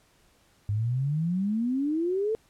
sine exponential sweep, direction up, 100 to 452.2 Hz, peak -24 dBFS, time 0.69-2.35 s, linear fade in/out 0 ms, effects pink hiss -63 dBFS RMS until 2.49 s + low-pass 12000 Hz 12 dB/octave

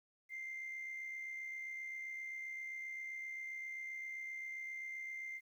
sine tone with amplitude modulation, 2093 Hz, C7, in tune, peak -39 dBFS, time 0.29-5.41 s, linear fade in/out 50 ms, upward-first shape sine, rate 67.6 Hz, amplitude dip 45%, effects tanh soft clip ceiling -39 dBFS + 12-bit

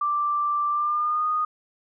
sine tone with pitch glide, 1176 to 1235.2 Hz, D6 to D#6, +2 to -13 cents, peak -21 dBFS, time 0.01-1.45 s, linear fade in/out 5 ms, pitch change +85 cents, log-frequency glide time 0.7-1.27 s, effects none

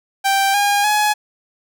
sawtooth tone with pitch steps, 784 / 812.6 / 842.2 Hz, G5 / G#5 / G#5, 0 / -38 / +24 cents, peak -10 dBFS, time 0.24-1.14 s, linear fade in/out 20 ms, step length 300 ms, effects none

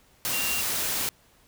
sine tone in noise, 2768 Hz, F7, 16 cents flat, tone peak -30 dBFS, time 0.33-0.61 s, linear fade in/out 0 ms, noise white, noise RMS -28 dBFS, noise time 0.25-1.09 s, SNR -5 dB, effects pink hiss -60 dBFS RMS until 1.47 s

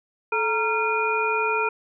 sine tone cluster, 435.9 / 931 / 1376 / 2437 Hz, A4 / A#5 / F6 / D#7, -16 / -2 / -26 / -37 cents, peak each -26 dBFS, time 0.32-1.69 s, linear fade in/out 5 ms, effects none

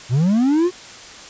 triangle linear sweep, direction up, 110 to 371.3 Hz, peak -11 dBFS, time 0.09-0.71 s, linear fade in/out 50 ms, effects white hiss -38 dBFS RMS until 1.29 s + resampled to 16000 Hz

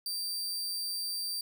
sawtooth tone, 4679 Hz, D8, 7 cents flat, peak -30 dBFS, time 0.06-1.41 s, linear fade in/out 2 ms, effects none

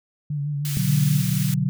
sine tone with vibrato, 145.3 Hz, D3, 18 cents flat, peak -23 dBFS, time 0.3-1.31 s, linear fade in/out 5 ms, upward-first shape sine, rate 6.4 Hz, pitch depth 44 cents each way
white high-pass noise, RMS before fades -32 dBFS, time 0.65-1.54 s, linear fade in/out 0 ms, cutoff 1800 Hz, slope 12 dB/octave
sine chord, B minor, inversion none, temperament equal, 123.47 / 146.83 / 185 Hz, B2 / D3 / F#3, 0 / 0 / 0 cents, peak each -25 / -22 / -24 dBFS, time 0.77-1.69 s, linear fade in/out 0 ms
effects none

